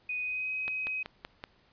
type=tone with pitch glide; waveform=sine; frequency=2489 to 2528 Hz; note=D#7 to D#7; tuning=0 to +27 cents; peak=-31 dBFS; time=0.09-1.03 s; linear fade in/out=5 ms; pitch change=+27 cents; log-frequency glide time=0.2-0.51 s
type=click train; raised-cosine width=0.3 ms; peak=-22 dBFS; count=5; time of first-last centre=0.68-1.439 s; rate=5.27 Hz
effects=pink hiss -65 dBFS RMS until 1.72 s + resampled to 11025 Hz